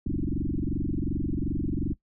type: tone with frequency modulation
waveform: sine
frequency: 141.6 Hz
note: C#3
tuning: 37 cents sharp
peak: -25 dBFS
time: 0.06-1.94 s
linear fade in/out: 5 ms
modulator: 22.7 Hz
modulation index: 8
effects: noise-tail reverb RT60 0.1 s tail -19 dB re dry